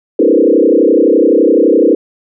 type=tone with frequency modulation; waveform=sine; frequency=391.8 Hz; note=G4; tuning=1 cent flat; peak=-5 dBFS; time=0.19-1.95 s; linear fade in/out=5 ms; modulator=31.8 Hz; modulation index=3.6; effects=none